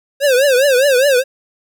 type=tone with vibrato; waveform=square; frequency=534 Hz; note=C5; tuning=35 cents sharp; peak=-10 dBFS; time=0.2-1.24 s; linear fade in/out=50 ms; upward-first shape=triangle; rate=4.9 Hz; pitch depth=180 cents each way; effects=none